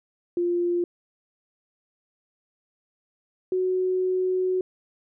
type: tone pair in turn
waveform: sine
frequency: 349.2 / 370 Hz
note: F4 / F#4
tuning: 0 / 0 cents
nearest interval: minor second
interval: 100 cents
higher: second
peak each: -21 dBFS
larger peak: neither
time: 0.37-0.84 / 3.52-4.61 s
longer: second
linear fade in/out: 2 ms
effects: none